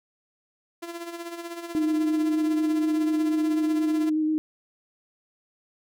sawtooth tone with tremolo, 340 Hz, F4, 46 cents flat, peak -28 dBFS, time 0.82-4.1 s, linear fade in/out 10 ms, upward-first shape sine, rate 16 Hz, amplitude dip 60%
sine tone with vibrato, 310 Hz, D#4, 6 cents flat, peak -21 dBFS, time 1.75-4.38 s, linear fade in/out 0 ms, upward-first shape square, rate 8.3 Hz, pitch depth 13 cents each way
effects none

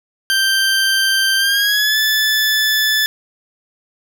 20% pulse tone with pitch glide, 1568 to 1739.8 Hz, G6 to A6, 0 to -20 cents, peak -8 dBFS, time 0.3-3.06 s, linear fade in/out 0 ms, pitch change +180 cents, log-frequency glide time 1.38-1.98 s, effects none

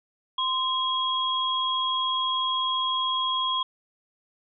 sine tone pair together, 1038 / 3295 Hz, C6 / G#7, -14 / -14 cents, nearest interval octave + minor sixth, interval 2000 cents, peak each -26 dBFS, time 0.38-3.63 s, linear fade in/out 5 ms, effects none

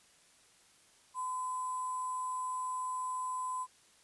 sine tone with sample-and-hold, 1017 Hz, C6, 50 cents flat, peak -34 dBFS, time 1.14-3.67 s, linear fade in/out 50 ms, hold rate 8820 Hz, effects white hiss -64 dBFS RMS until 4.03 s + resampled to 24000 Hz

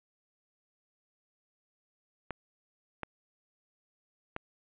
clicks, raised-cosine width 0.5 ms, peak -20 dBFS, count 3, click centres 2.307 / 3.033 / 4.364 s, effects resampled to 8000 Hz + 9-bit

